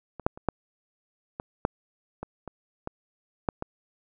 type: clicks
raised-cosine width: 1 ms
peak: -24 / -7 / -28 / -9 / -19 / -8 / -20 / -23 / -18 / -10 / -17 dBFS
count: 11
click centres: 0.197 / 0.265 / 0.375 / 0.487 / 1.399 / 1.651 / 2.23 / 2.477 / 2.874 / 3.488 / 3.624 s
effects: none